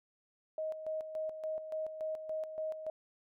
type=tone with tremolo; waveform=sine; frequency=628 Hz; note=D#5; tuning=16 cents sharp; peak=-34 dBFS; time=0.58-2.9 s; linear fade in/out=2 ms; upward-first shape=square; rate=3.5 Hz; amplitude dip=60%; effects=none